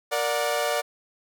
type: chord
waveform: sawtooth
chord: Bb augmented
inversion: none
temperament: equal with one note detuned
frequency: 466.2 / 587.3 / 729.8 Hz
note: Bb4 / D5 / F#5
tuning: 0 / 0 / -24 cents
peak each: -26 / -22 / -25 dBFS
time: 0.11-0.82 s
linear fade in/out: 20 ms
effects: none